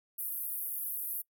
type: band-pass noise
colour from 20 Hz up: white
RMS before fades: -37 dBFS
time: 0.18-1.22 s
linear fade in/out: 10 ms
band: 11000 to 16000 Hz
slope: 48 dB/octave
effects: noise-tail reverb RT60 0.1 s tail -23 dB re dry